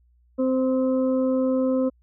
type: harmonic tone with a mistuned harmonic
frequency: 260 Hz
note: C4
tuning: 11 cents flat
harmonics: 1 / 2 / 4 / 5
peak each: -21 / -23 / -40 / -42 dBFS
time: 0.38-1.9 s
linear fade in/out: 20 ms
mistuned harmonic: 5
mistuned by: -16 cents
effects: added 60 Hz sine -57 dBFS peak until 2.02 s